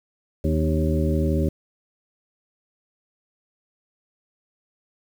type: harmonic tone with a mistuned harmonic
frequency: 78.6 Hz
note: D#2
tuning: 18 cents sharp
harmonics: 1 / 2 / 3 / 4 / 5 / 7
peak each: -22 / -25 / -27 / -28 / -29 / -30 dBFS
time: 0.44-1.49 s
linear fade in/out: 5 ms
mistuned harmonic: 4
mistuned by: -38 cents
effects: 8-bit